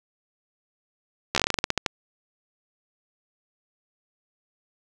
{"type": "slowing click train", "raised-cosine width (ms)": 0.2, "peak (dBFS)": -4, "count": 14, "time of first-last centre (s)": [1.35, 1.862], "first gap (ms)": 13, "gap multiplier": 1.17, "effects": []}